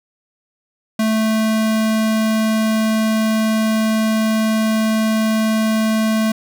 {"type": "tone", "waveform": "square", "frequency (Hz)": 219.5, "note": "A3", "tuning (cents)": -4, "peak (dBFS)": -15, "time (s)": [0.99, 6.32], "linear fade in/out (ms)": 5, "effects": []}